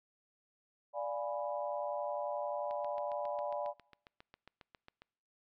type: chord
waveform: sine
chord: D diminished seventh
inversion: none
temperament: equal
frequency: 587.3 / 698.5 / 830.6 / 987.8 Hz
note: D5 / F5 / Ab5 / Cb6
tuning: 0 / 0 / 0 / 0 cents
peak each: -37 / -42 / -42 / -43 dBFS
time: 0.93-3.74 s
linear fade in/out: 50 ms
type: click train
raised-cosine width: 0.3 ms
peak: -37 dBFS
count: 18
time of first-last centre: 2.71-5.02 s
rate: 7.36 Hz
effects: noise-tail reverb RT60 0.8 s tail -26 dB re dry